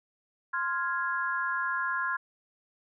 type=chord; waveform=sine; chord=F minor; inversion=second; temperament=equal; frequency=1046.5 / 1396.9 / 1661.2 Hz; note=C6 / F6 / Ab6; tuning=0 / 0 / 0 cents; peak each=-32 dBFS; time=0.53-2.17 s; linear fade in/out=10 ms; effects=none